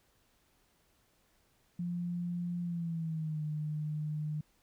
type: tone with pitch glide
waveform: sine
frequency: 174.61 to 152.01 Hz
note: F3 to D#3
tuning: 0 to -40 cents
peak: -33 dBFS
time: 1.79-4.41 s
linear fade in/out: 5 ms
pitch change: -240 cents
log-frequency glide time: 2.62-3.43 s
effects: pink hiss -71 dBFS RMS until 4.62 s